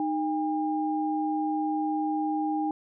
sine tone pair together, 308.6 / 806 Hz, D#4 / G5, -14 / +48 cents, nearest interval octave + perfect fourth, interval 1662 cents, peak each -27 / -29 dBFS, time 0-2.71 s, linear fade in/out 2 ms, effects none

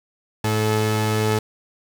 sawtooth tone pair together, 108.3 / 431.5 Hz, A2 / A4, -27 / -34 cents, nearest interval 2 octaves, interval 2393 cents, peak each -16 / -19 dBFS, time 0.44-1.39 s, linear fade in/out 5 ms, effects none

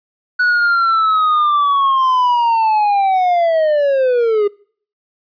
triangle linear sweep, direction down, 1480 to 402.8 Hz, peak -9 dBFS, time 0.39-4.48 s, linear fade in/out 10 ms, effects noise-tail reverb RT60 0.5 s tail -24 dB re dry + resampled to 11025 Hz

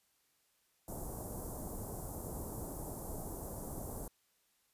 pink band-stop noise, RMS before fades -43 dBFS, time 0.88-4.08 s, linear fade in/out 2 ms, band 900 to 8300 Hz, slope 24 dB/octave, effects white hiss -75 dBFS RMS until 4.73 s + resampled to 32000 Hz

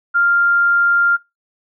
sine tone, 1396 Hz, F6, 1 cent flat, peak -11 dBFS, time 0.14-1.17 s, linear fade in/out 20 ms, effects noise-tail reverb RT60 0.2 s tail -20 dB re dry

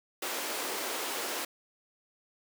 pink high-pass noise, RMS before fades -35 dBFS, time 0.22-1.45 s, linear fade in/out 5 ms, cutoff 330 Hz, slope 24 dB/octave, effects none

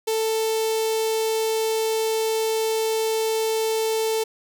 sawtooth tone with notch filter, 443 Hz, A4, 12 cents sharp, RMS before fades -23 dBFS, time 0.07-4.24 s, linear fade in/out 10 ms, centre 1500 Hz, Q 0.72, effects none

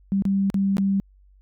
sine tone with dropouts, 196 Hz, G3, in tune, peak -18 dBFS, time 0.12-1 s, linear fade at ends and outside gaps 0 ms, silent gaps 0.222-0.253 / 0.501-0.543 / 0.769-0.782 s, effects added 48 Hz sine -51 dBFS peak until 1.41 s

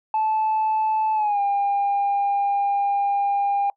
sine tone with pitch glide, 871 to 803.3 Hz, A5 to G5, -18 to +42 cents, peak -17 dBFS, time 0.14-3.7 s, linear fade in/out 2 ms, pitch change -140 cents, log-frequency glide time 1.14-1.4 s, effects noise-tail reverb RT60 0.1 s tail -24 dB re dry + tanh soft clip ceiling -16 dBFS

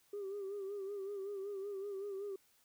sine tone with vibrato, 397.5 Hz, G4, 24 cents sharp, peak -38 dBFS, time 0.13-2.36 s, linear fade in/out 5 ms, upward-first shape sine, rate 5.3 Hz, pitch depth 64 cents each way, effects tanh soft clip ceiling -37 dBFS + white hiss -71 dBFS RMS until 2.64 s

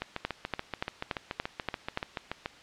two click trains, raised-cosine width 0.3 ms, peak -16 / -13 dBFS, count 18 / 7, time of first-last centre 0.02-2.459 / 0.25-1.974 s, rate 6.97 / 3.48 Hz, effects white hiss -52 dBFS RMS until 2.62 s + low-pass 4000 Hz 12 dB/octave

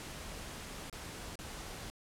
pink noise with dropouts, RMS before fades -45 dBFS, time 0-1.9 s, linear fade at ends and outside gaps 0 ms, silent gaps 0.898-0.927 / 1.355-1.39 s, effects low-pass 11000 Hz 12 dB/octave

